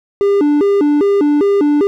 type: tone with vibrato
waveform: triangle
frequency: 343.3 Hz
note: F4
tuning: 30 cents flat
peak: -7 dBFS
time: 0.21-1.87 s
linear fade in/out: 0 ms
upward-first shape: square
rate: 2.5 Hz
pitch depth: 270 cents each way
effects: none